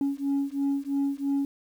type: beating tone pair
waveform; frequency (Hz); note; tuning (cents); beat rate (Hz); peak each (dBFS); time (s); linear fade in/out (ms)
sine; 277.2 / 280.2; C#4 / C#4; 0 / +19; 3; -26; 0.01-1.45; 2
effects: tanh soft clip ceiling -21 dBFS + 9-bit